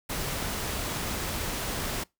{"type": "noise", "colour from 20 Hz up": "pink", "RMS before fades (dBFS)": -32, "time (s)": [0.09, 2.04], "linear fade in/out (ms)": 10, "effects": ["noise-tail reverb RT60 0.2 s tail -24 dB re dry"]}